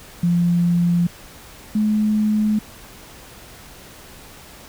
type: tone pair in turn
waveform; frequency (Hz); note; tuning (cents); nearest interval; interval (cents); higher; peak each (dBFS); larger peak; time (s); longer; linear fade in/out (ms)
sine; 173.3 / 213.2; F3 / G#3; -13 / +46; major third; 359; second; -14 / -15; first; 0.23-1.07 / 1.75-2.59; neither; 5
effects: pink hiss -42 dBFS RMS until 4.68 s